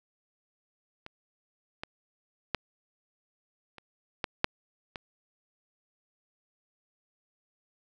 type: clicks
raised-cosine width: 0.3 ms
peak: -26 / -20 / -11 / -30 / -13 / -6 / -21 dBFS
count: 7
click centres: 1.064 / 1.835 / 2.547 / 3.783 / 4.242 / 4.444 / 4.958 s
effects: none